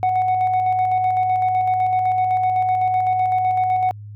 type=tone with tremolo; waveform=sine; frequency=741 Hz; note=F#5; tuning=2 cents sharp; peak=-12 dBFS; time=0.03-3.91 s; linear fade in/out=0 ms; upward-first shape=square; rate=7.9 Hz; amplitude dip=35%; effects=tanh soft clip ceiling -14 dBFS + added 104 Hz sine -33 dBFS peak until 4.15 s